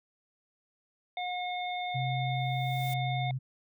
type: harmonic tone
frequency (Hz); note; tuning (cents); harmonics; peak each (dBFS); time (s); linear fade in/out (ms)
721; F#5; -45; 1 / 3 / 5; -33 / -39 / -41; 1.17-3.31; 2
type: tone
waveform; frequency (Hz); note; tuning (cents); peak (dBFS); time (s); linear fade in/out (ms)
sine; 130.81; C3; 0; -30; 1.94-3.39; 20
type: noise with exponential growth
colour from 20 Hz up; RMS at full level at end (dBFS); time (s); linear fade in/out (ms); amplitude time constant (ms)
blue; -42; 2.25-2.94; 5; 150
effects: none